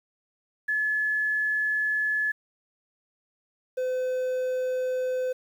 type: tone pair in turn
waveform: sine / triangle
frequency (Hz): 1715 / 509.9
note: A6 / C5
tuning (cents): -45 / -45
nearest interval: octave + major sixth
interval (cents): 2100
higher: first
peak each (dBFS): -23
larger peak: neither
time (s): 0.68-2.32 / 3.77-5.33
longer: first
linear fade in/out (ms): 10
effects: 9-bit